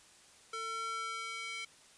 square tone with high-pass filter sweep, 450 Hz, A4, 39 cents sharp, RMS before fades -40 dBFS, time 0.53-1.65 s, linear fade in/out 5 ms, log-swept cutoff 970 to 2300 Hz, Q 2.4, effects white hiss -60 dBFS RMS until 1.97 s + resampled to 22050 Hz

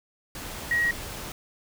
sine tone in noise, 1898 Hz, A#6, 31 cents sharp, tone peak -21 dBFS, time 0.71-0.91 s, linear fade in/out 2 ms, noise pink, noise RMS -37 dBFS, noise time 0.35-1.32 s, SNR +13 dB, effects none

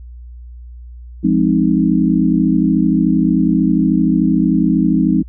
sine chord, F minor seventh, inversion none, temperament equal, 174.61 / 207.7 / 261.6 / 311.1 Hz, F3 / Ab3 / C4 / Eb4, 0 / 0 / 0 / 0 cents, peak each -16 dBFS, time 1.23-5.23 s, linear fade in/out 20 ms, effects added 60 Hz sine -31 dBFS peak until 5.28 s

